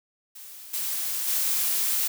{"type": "noise with level steps", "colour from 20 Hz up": "blue", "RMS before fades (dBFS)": [-43, -29, -25], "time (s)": [0.35, 2.08], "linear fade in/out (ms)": 10, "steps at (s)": [0.73, 1.27], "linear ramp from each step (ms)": 10, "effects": []}